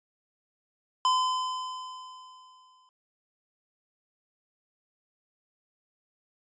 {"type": "tone with exponential decay", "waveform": "square", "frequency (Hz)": 1020, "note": "C6", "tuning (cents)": -44, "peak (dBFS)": -21, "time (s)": [1.05, 2.89], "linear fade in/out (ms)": 1, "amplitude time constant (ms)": 400, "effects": ["resampled to 16000 Hz"]}